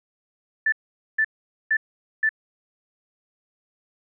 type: tone bursts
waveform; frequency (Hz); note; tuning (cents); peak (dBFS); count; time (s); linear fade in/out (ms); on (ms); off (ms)
sine; 1760; A6; 0; -17; 4; 0.66-2.292; 5; 63; 460
effects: none